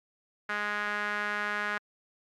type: tone with band-pass filter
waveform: sawtooth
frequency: 207.7 Hz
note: G#3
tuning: in tune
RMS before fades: -32 dBFS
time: 0.49-1.78 s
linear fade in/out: 5 ms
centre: 1600 Hz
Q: 3.2
effects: Opus 48 kbps